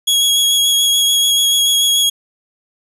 sawtooth tone with vibrato, 3322 Hz, G#7, in tune, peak -8 dBFS, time 0.07-2.1 s, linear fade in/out 10 ms, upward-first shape sine, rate 6.9 Hz, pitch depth 14 cents each way, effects resampled to 32000 Hz + 8-bit

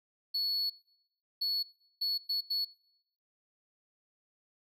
triangle tone bursts at uneven times, 4400 Hz, C#8, 14 cents flat, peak -28 dBFS, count 5, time 0.34-0.7 / 1.41-1.63 / 2.01-2.18 / 2.29-2.41 / 2.5-2.65 s, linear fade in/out 10 ms, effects noise-tail reverb RT60 0.8 s tail -22 dB re dry

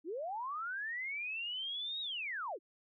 sine linear two-way sweep, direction up then down, 285.8 to 3826 to 285.8 Hz, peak -37 dBFS, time 0.04-2.59 s, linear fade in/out 50 ms, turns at 2.01 s, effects none

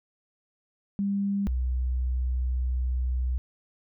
sine tone pair in turn, 199.5 / 62.84 Hz, G3 / B1, +31 / +31 cents, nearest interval octave + minor sixth, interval 2000 cents, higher first, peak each -24 dBFS, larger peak neither, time 0.99-1.47 / 1.47-3.38 s, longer second, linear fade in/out 0 ms, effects none

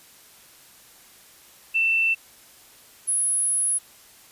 sine tone pair in turn, 2676 / 10704 Hz, E7 / E9, +25 / +25 cents, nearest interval 2 octaves, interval 2400 cents, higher second, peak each -18 / -20 dBFS, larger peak first, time 1.74-2.15 / 3.07-3.79 s, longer second, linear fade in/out 20 ms, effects white hiss -51 dBFS RMS until 4.31 s + resampled to 32000 Hz

